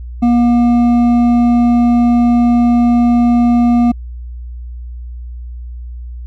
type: tone with hard clipping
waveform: sine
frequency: 238.9 Hz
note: A#3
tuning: 43 cents sharp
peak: -9 dBFS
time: 0.22-3.92 s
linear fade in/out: 10 ms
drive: 7 dB
effects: added 60 Hz sine -24 dBFS peak until 6.26 s